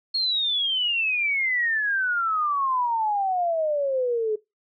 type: exponential sweep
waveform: sine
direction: down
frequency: 4316 to 420 Hz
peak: -21 dBFS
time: 0.14-4.36 s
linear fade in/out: 10 ms
effects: noise-tail reverb RT60 0.2 s tail -21 dB re dry